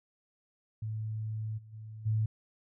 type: tone with level steps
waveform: sine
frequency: 109.1 Hz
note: A2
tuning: 14 cents flat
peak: -33 / -49 / -42 / -26 dBFS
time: 0.82-2.26 s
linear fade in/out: 5 ms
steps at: 1.57 / 1.72 / 2.05 s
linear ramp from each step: 20 ms
effects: none